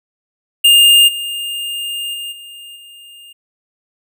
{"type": "tone with level steps", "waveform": "square", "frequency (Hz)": 2818, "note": "F7", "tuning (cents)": 15, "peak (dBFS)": [-6, -21, -24, -33, -37], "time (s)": [0.64, 3.33], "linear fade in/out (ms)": 10, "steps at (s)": [1.07, 2.13, 2.31, 2.75], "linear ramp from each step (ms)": 20, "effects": []}